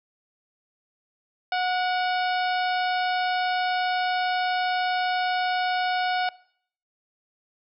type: harmonic tone with a mistuned harmonic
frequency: 731 Hz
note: F#5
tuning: 21 cents flat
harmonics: 1 / 2 / 3 / 4 / 5 / 6 / 7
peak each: -24 / -30 / -34 / -36 / -38 / -40 / -41 dBFS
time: 1.52-6.29 s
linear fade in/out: 2 ms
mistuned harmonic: 3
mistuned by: +55 cents
effects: noise-tail reverb RT60 0.6 s tail -21 dB re dry